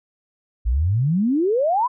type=exponential sweep; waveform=sine; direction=up; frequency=52.6 to 1046.5 Hz; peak=-16 dBFS; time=0.65-1.88 s; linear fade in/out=20 ms; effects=none